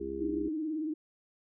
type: harmonic tone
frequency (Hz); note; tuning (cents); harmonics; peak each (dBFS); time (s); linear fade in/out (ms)
67.5; C#2; -45; 1 / 3 / 4 / 5 / 6; -46 / -46 / -45 / -38 / -37; 0-0.49; 10
type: tone with vibrato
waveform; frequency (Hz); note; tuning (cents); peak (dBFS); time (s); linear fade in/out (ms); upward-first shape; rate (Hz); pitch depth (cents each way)
sine; 311.1; D#4; 0; -31; 0.2-0.94; 10; sine; 18; 68
effects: none